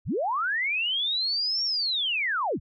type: linear two-way sweep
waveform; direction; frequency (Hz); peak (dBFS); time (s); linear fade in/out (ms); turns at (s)
sine; up then down; 36.71 to 5588 to 36.71; -24; 0.05-2.6; 50; 1.64
effects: none